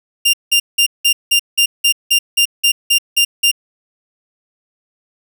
sawtooth tone bursts, 2794 Hz, F7, in tune, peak -6 dBFS, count 13, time 0.25-3.515 s, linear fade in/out 10 ms, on 85 ms, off 180 ms, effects none

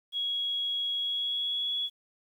sine tone with pitch glide, 3322 to 3370 Hz, G#7 to G#7, 0 to +25 cents, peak -28 dBFS, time 0.12-1.9 s, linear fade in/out 50 ms, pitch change +25 cents, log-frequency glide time 0.95-1.73 s, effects 10-bit

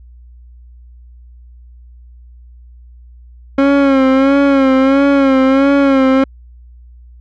30% pulse tone with vibrato, 271.9 Hz, C#4, 33 cents flat, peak -5 dBFS, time 3.58-6.24 s, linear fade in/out 5 ms, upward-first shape sine, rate 1.5 Hz, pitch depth 57 cents each way, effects added 60 Hz sine -36 dBFS peak until 7.2 s + low-pass 2000 Hz 12 dB/octave

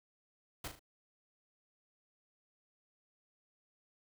pink noise with echo, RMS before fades -41 dBFS, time 0.64-0.68 s, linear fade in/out 5 ms, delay 38 ms, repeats 3, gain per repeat -7 dB, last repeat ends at 0.794 s, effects none

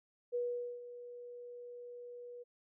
sine tone with ADSR envelope, 485.1 Hz, B4, 31 cents flat, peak -32 dBFS, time 0.32-2.44 s, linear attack 29 ms, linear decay 450 ms, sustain -14 dB, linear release 21 ms, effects none

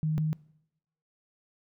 sine tone pair in turn, 155.56 / 155.56 Hz, D#3 / D#3, 0 / 0 cents, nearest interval unison, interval 0 cents, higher neither, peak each -25 dBFS, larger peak neither, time 0.03-0.18 / 0.18-0.33 s, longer neither, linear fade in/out 0 ms, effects noise-tail reverb RT60 0.8 s tail -23 dB re dry

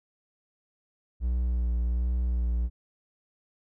triangle tone with vibrato, 60.1 Hz, B1, 46 cents flat, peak -22 dBFS, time 1.2-2.7 s, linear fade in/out 50 ms, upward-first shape sine, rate 1.3 Hz, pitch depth 32 cents each way, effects none

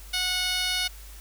10% pulse tone with band-pass filter, 733 Hz, F#5, 16 cents flat, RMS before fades -27 dBFS, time 0.13-0.88 s, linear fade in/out 10 ms, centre 5000 Hz, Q 0.71, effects added 50 Hz sine -42 dBFS peak until 1.2 s + white hiss -49 dBFS RMS until 1.2 s

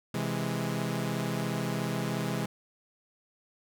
sawtooth chord, C augmented, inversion none, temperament equal, 130.81 / 164.81 / 207.7 Hz, C3 / E3 / G#3, 0 / 0 / 0 cents, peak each -30 dBFS, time 0.14-2.46 s, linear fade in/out 5 ms, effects none

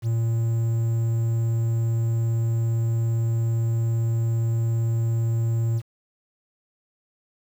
triangle tone with quantisation, 114.7 Hz, A#2, 28 cents flat, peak -18 dBFS, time 0.02-5.82 s, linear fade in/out 50 ms, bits 8, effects none

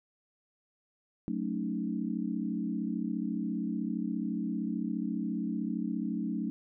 sine chord, D# half-diminished seventh, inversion first, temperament equal, 185 / 220 / 277.2 / 311.1 Hz, F#3 / A3 / C#4 / D#4, 0 / 0 / 0 / 0 cents, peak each -36 / -34 / -37 / -38 dBFS, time 1.28-6.5 s, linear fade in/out 0 ms, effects none

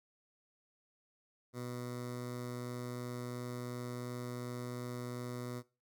15% pulse tone with notch filter, 122.8 Hz, B2, 9 cents flat, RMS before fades -42 dBFS, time 1.53-5.63 s, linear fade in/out 50 ms, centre 2800 Hz, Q 1.5, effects noise-tail reverb RT60 0.3 s tail -19 dB re dry

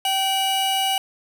45% pulse tone pair together, 773 / 2918 Hz, G5 / F#7, -24 / -25 cents, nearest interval octave + major seventh, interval 2299 cents, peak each -22 dBFS, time 0.05-0.98 s, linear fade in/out 2 ms, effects none

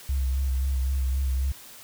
sine tone with vibrato, 66.2 Hz, C2, 21 cents sharp, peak -21 dBFS, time 0.09-1.52 s, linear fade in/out 5 ms, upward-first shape sine, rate 3.8 Hz, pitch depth 45 cents each way, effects tanh soft clip ceiling -19 dBFS + white hiss -46 dBFS RMS until 1.83 s

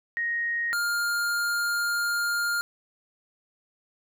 sine / square tone pair in turn, 1872 / 1406.9 Hz, A#6 / F6, +7 / +12 cents, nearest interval perfect fourth, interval 495 cents, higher first, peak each -25 dBFS, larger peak neither, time 0.17-0.73 / 0.73-2.61 s, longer second, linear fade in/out 0 ms, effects none

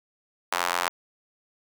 sawtooth tone with high-pass filter, 87.8 Hz, F2, 10 cents sharp, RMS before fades -27 dBFS, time 0.52-0.89 s, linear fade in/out 5 ms, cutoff 1000 Hz, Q 1.5, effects none

